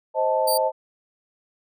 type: chord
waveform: sine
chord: A diminished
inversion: first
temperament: equal with one note detuned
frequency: 523.3 / 627.7 / 880 Hz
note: C5 / Eb5 / A5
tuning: 0 / +15 / 0 cents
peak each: -23 dBFS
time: 0.14-0.72 s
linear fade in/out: 50 ms
type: tone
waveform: 15% pulse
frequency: 4636 Hz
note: D8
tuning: 23 cents flat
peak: -17 dBFS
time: 0.47-0.58 s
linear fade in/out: 10 ms
effects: none